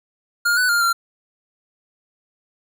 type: tone with pitch steps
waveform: square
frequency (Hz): 1415 / 1493 / 1405 / 1375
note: F6 / F#6 / F6 / F6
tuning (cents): +22 / +15 / +10 / -27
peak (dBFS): -16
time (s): 0.45-0.93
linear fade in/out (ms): 10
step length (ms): 120
effects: none